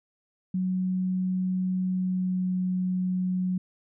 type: tone with pitch glide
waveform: sine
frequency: 185 to 183.62 Hz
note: F#3 to F#3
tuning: 0 to -13 cents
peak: -24 dBFS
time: 0.54-3.58 s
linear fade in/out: 5 ms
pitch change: -13 cents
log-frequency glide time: 1.83-2.56 s
effects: none